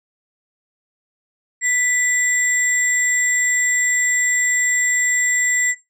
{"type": "tone pair together", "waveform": "sine", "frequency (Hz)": [1975.5, 7458], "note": ["B6", "A#8"], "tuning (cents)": [0, 0], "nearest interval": "octave + major seventh", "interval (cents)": 2300, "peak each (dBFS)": -17, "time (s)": [1.61, 5.75], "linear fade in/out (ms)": 50, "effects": ["noise-tail reverb RT60 0.2 s tail -17 dB re dry", "tanh soft clip ceiling -10 dBFS"]}